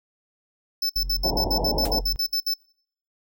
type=tone bursts; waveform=square; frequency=5274 Hz; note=E8; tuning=in tune; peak=-22 dBFS; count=13; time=0.82-2.539 s; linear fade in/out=5 ms; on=75 ms; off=62 ms
type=tone; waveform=triangle; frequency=43.65 Hz; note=F1; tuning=in tune; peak=-25 dBFS; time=0.96-2.16 s; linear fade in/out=0 ms
type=low-pass noise; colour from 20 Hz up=white; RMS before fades=-27 dBFS; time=1.23-2.01 s; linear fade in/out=20 ms; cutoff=910 Hz; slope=96 dB/octave
type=noise with exponential decay; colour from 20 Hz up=white; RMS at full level=-26 dBFS; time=1.85-1.92 s; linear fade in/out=5 ms; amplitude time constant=15 ms
effects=noise-tail reverb RT60 0.6 s tail -24 dB re dry